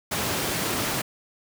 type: high-pass noise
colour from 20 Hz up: pink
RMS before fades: -27 dBFS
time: 0.11-1.02 s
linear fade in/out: 10 ms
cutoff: 110 Hz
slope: 12 dB/octave
effects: none